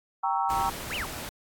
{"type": "chord", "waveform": "sine", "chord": "G diminished seventh", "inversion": "none", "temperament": "equal with one note detuned", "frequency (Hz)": [784, 932.3, 1112.6, 1318.5], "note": ["G5", "Bb5", "Db6", "Fb6"], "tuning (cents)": [0, 0, 6, 0], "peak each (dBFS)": [-28, -28, -32, -32], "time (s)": [0.23, 0.7], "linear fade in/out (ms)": 10}
{"type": "noise", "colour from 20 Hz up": "pink", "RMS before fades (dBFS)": -37, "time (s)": [0.5, 1.29], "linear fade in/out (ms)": 0}
{"type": "linear two-way sweep", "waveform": "sine", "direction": "up then down", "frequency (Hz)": [190, 3136, 321.6], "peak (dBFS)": -30, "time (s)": [0.88, 1.08], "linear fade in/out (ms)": 50, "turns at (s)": 0.95}
{"effects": ["AAC 64 kbps"]}